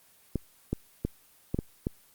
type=clicks; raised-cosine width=3 ms; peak=-15 dBFS; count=6; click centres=0.357 / 0.73 / 1.05 / 1.545 / 1.589 / 1.869 s; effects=white hiss -60 dBFS RMS until 2.14 s + Opus 24 kbps